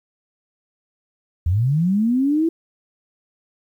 sine linear sweep, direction up, 77.78 to 335.5 Hz, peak -15 dBFS, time 1.46-2.49 s, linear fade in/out 5 ms, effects 9-bit

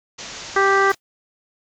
white low-pass noise, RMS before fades -35 dBFS, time 0.18-0.95 s, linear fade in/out 10 ms, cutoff 7100 Hz, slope 96 dB/octave
harmonic tone, 392 Hz, G4, in tune, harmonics 1 / 2 / 3 / 4 / 5, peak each -18 / -22 / -18 / -20 / -23 dBFS, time 0.56-0.92 s, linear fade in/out 5 ms
white noise with exponential decay, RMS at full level -36 dBFS, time 0.9-1 s, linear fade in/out 0 ms, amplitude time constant 20 ms
effects none

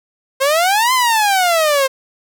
sawtooth exponential two-way sweep, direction up then down, 523 to 1046.5 to 523 Hz, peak -8 dBFS, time 0.4-1.88 s, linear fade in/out 20 ms, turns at 0.93 s, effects none

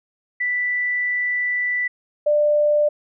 sine tone pair in turn, 1975.5 / 594 Hz, B6 / D5, 0 / +20 cents, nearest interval octave + major sixth, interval 2080 cents, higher first, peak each -19 / -14 dBFS, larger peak second, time 0.4-1.88 / 2.26-2.89 s, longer first, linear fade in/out 10 ms, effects none

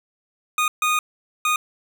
25% pulse tone bursts at uneven times, 1235 Hz, D#6, 13 cents flat, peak -14 dBFS, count 3, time 0.58-0.68 / 0.82-0.99 / 1.45-1.56 s, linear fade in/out 2 ms, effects none

